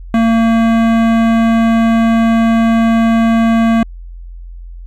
sine tone with hard clipping, 227.7 Hz, A#3, 40 cents flat, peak -10 dBFS, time 0.14-3.83 s, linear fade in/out 2 ms, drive 17 dB, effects added 43 Hz sine -27 dBFS peak until 4.86 s

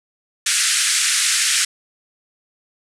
white band-pass noise, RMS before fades -18 dBFS, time 0.46-1.65 s, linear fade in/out 5 ms, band 1400 to 9800 Hz, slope 48 dB/octave, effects none

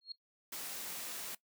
sine tone with exponential growth, 4272 Hz, C8, 35 cents sharp, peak -37 dBFS, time 0.01-0.12 s, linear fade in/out 5 ms, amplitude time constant 22 ms
white noise, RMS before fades -43 dBFS, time 0.52-1.35 s, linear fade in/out 5 ms
effects noise-tail reverb RT60 0.1 s tail -18 dB re dry + high-pass 150 Hz 12 dB/octave

